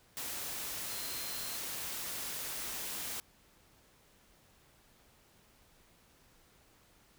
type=tone in noise; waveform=sine; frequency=4142 Hz; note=C8; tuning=18 cents flat; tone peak=-47 dBFS; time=0.9-1.57 s; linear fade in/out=0 ms; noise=white; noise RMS=-40 dBFS; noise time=0.17-3.2 s; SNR=-10 dB; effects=pink hiss -65 dBFS RMS until 7.18 s